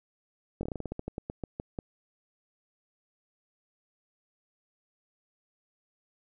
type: slowing click train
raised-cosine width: 2 ms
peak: -21 dBFS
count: 16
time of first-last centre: 0.61-1.788 s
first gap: 21 ms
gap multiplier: 1.17
effects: none